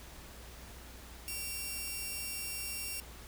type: tone pair together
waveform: 5% pulse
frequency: 2316 / 2745 Hz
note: D7 / F7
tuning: -25 / -31 cents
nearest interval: minor third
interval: 294 cents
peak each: -36 / -29 dBFS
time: 1.28-3 s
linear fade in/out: 0 ms
effects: added 60 Hz sine -51 dBFS peak until 3.27 s + pink hiss -52 dBFS RMS until 3.27 s